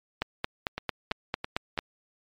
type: two click trains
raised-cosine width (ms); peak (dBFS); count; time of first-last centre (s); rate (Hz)
0.3; -11 / -16; 8 / 4; 0.22-1.79 / 0.78-1.777; 4.46 / 3.01
effects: MP3 96 kbps